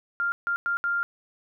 sine tone bursts at uneven times, 1396.9 Hz, F6, in tune, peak -23 dBFS, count 4, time 0.2-0.32 / 0.47-0.56 / 0.66-0.77 / 0.84-1.03 s, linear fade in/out 0 ms, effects none

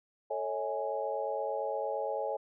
sine chord, A major seventh, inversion none, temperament equal with one note detuned, 440 / 554.4 / 643.1 / 830.6 Hz, A4 / C#5 / E5 / G#5, 0 / 0 / -43 / 0 cents, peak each -38 / -35 / -38 / -37 dBFS, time 0.3-2.37 s, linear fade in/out 10 ms, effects none

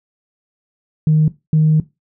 sine tone pair in turn, 154.9 / 155.49 Hz, D#3 / D#3, -7 / -1 cents, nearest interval unison, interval 6 cents, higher second, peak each -8 / -8 dBFS, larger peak neither, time 1.07-1.28 / 1.53-1.8 s, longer second, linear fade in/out 2 ms, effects noise-tail reverb RT60 0.2 s tail -17 dB re dry + tanh soft clip ceiling -5 dBFS

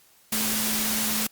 sine tone in noise, 217.2 Hz, A3, 22 cents flat, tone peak -31 dBFS, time 0.32-1.27 s, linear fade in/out 5 ms, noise white, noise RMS -26 dBFS, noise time 0.32-1.27 s, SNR -8 dB, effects white hiss -58 dBFS RMS until 1.31 s + Opus 48 kbps

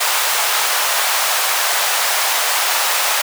pink high-pass noise, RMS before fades -17 dBFS, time 0-3.22 s, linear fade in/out 10 ms, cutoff 690 Hz, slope 24 dB/octave, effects none

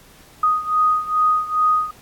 sine beating tone pair, 1244.5 / 1246.9 Hz, D#6 / D#6, 0 / +3 cents, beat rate 2.4 Hz, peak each -17 / -20 dBFS, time 0.43-1.91 s, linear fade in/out 5 ms, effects pink hiss -48 dBFS RMS until 2.01 s + AAC 64 kbps

